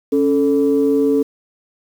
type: tone pair together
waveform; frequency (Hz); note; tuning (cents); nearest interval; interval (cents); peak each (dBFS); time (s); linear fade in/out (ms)
sine; 277.2 / 440; C#4 / A4; 0 / 0; minor sixth; 800; -14; 0.12-1.23; 10
effects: tanh soft clip ceiling -6 dBFS + 7-bit